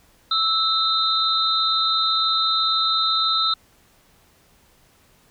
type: tone cluster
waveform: sine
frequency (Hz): 1316 / 3693 / 4039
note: E6 / A#7 / B7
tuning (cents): -3 / -17 / +38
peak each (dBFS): -22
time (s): 0.31-3.54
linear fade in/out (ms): 5
effects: pink hiss -57 dBFS RMS until 5.3 s